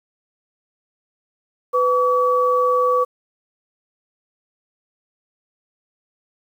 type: tone pair together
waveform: sine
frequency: 500 / 1140.8 Hz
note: B4 / C#6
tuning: +21 / +49 cents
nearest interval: octave + major second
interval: 1428 cents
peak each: -17 dBFS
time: 1.73-3.05 s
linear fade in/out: 20 ms
effects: 8-bit